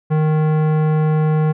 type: tone with tanh clipping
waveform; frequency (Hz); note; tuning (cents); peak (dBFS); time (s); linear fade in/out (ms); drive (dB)
sine; 154.9; D#3; -7; -15; 0.1-1.53; 20; 17
effects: none